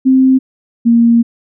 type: tone pair in turn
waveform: sine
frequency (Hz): 261.9 / 233.3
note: C4 / A#3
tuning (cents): +2 / +2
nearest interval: major second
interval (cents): 200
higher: first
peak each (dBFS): -5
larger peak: neither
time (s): 0.05-0.39 / 0.85-1.23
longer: second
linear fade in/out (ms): 20
effects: none